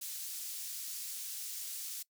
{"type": "high-pass noise", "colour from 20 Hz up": "pink", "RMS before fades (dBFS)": -42, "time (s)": [0.01, 2.03], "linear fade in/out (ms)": 10, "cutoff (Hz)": 6000, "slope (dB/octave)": 12, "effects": ["noise-tail reverb RT60 0.1 s tail -21 dB re dry"]}